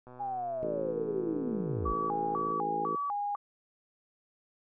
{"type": "click train", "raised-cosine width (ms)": 1, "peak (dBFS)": -36, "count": 307, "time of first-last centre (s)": [0.07, 2.518], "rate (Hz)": 125}
{"type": "linear sweep", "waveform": "sine", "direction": "down", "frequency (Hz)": [827, 36.65], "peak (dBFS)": -32, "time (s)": [0.19, 1.94], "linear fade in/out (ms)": 20}
{"type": "harmonic tone", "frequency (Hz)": 54.4, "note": "A1", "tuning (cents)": -19, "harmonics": [3, 4, 5, 6, 7, 8, 9], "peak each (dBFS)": [-45, -45, -45, -41, -40, -39, -42], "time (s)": [0.63, 2.96], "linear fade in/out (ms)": 0}
{"type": "tone with vibrato", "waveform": "sine", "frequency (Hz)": 967, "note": "B5", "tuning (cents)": -37, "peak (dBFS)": -30, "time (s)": [1.85, 3.36], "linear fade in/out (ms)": 10, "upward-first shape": "square", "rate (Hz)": 2, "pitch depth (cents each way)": 290}
{"effects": []}